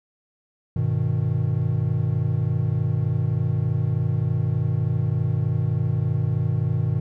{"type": "chord", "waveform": "triangle", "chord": "G augmented", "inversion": "none", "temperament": "equal with one note detuned", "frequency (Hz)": [100.12, 123.47, 155.56], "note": ["G2", "B2", "D#3"], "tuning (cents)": [37, 0, 0], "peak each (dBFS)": [-23, -21, -23], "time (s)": [0.76, 7], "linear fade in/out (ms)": 5, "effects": []}